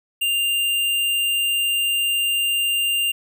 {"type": "tone", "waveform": "square", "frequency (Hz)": 2794, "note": "F7", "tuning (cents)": 0, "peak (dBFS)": -19, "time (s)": [0.21, 3.12], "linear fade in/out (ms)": 10, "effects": []}